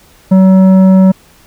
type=tone with tanh clipping; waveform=sine; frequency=189 Hz; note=F#3; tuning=37 cents sharp; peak=-4 dBFS; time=0.31-1.12 s; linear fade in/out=10 ms; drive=10 dB; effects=pink hiss -44 dBFS RMS until 1.46 s